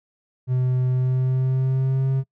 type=tone with pitch glide; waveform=triangle; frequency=127.3 to 133.71 Hz; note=C3 to C3; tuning=-47 to +38 cents; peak=-16 dBFS; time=0.47-2.24 s; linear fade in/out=50 ms; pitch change=+85 cents; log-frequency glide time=0.89-2.1 s; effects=noise-tail reverb RT60 0.1 s tail -24 dB re dry